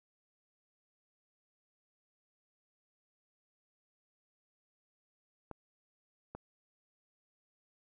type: clicks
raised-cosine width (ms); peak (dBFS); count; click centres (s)
1; -29; 2; 5.513 / 6.35
effects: none